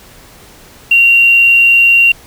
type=tone with quantisation; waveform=sine; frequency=2759 Hz; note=F7; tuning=22 cents flat; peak=-4 dBFS; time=0.91-2.12 s; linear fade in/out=5 ms; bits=5; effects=pink hiss -39 dBFS RMS until 2.26 s